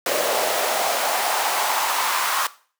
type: noise with high-pass filter sweep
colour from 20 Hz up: pink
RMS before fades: -22 dBFS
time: 0.06-2.47 s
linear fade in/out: 2 ms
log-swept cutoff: 520 to 1100 Hz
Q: 2.9
effects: noise-tail reverb RT60 0.4 s tail -17 dB re dry